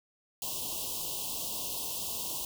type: band-stop noise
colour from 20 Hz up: white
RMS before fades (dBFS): -36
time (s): 0.42-2.45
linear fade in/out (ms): 2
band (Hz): 1100 to 2700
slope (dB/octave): 96
effects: none